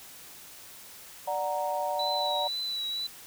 sine chord, D augmented, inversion none, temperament equal, 587.3 / 740 / 932.3 Hz, D5 / F#5 / A#5, 0 / 0 / 0 cents, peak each -32 dBFS, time 1.27-2.48 s, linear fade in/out 10 ms
sine tone with vibrato, 3951 Hz, B7, in tune, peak -30 dBFS, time 1.99-3.07 s, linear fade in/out 5 ms, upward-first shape triangle, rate 2 Hz, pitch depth 37 cents each way
effects white hiss -48 dBFS RMS until 3.26 s

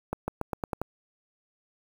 accelerating click train, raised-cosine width 1 ms, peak -15 dBFS, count 7, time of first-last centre 0.13-0.816 s, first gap 150 ms, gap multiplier 0.89, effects 7-bit

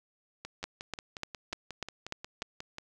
two click trains, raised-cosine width 0.2 ms, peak -17 / -23 dBFS, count 7 / 14, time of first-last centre 0.64-2.42 / 0.45-2.784 s, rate 3.37 / 5.57 Hz, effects none

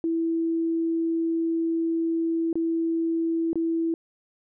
sine tone with dropouts, 329.6 Hz, E4, in tune, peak -22 dBFS, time 0.04-3.94 s, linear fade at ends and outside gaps 1 ms, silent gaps 2.529-2.555 / 3.531-3.556 s, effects none

